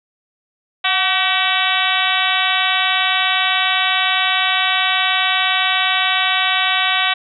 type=harmonic tone with a mistuned harmonic; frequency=380.4 Hz; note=F#4; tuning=48 cents sharp; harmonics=2 / 3 / 4 / 5 / 6 / 7 / 8 / 9 / 10; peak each=-23 / -23 / -23 / -23 / -23 / -23 / -23 / -23 / -23 dBFS; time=0.84-7.14 s; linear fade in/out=10 ms; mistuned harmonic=2; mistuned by=-53 cents; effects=none